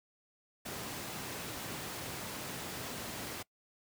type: high-pass noise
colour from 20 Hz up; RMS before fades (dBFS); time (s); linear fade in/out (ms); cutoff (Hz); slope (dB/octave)
pink; -42; 0.65-3.43; 10; 110; 12
effects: noise-tail reverb RT60 0.1 s tail -22 dB re dry